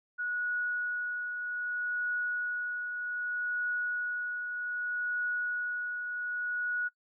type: tone with tremolo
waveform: sine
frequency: 1461 Hz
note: F#6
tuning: 22 cents flat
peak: -29 dBFS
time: 0.18-6.89 s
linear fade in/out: 20 ms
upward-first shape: triangle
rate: 0.64 Hz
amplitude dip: 45%
effects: noise-tail reverb RT60 0.1 s tail -21 dB re dry